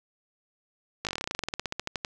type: slowing click train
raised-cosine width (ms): 0.2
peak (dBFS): -13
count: 23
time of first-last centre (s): 1.05-2.048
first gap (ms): 18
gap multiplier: 1.08
effects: none